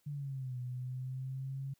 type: exponential two-way sweep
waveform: sine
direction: down then up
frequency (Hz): 147.9 to 123.9 to 137.1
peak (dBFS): -37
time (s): 0.06-1.74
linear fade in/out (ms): 10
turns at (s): 0.59
effects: white hiss -75 dBFS RMS until 1.79 s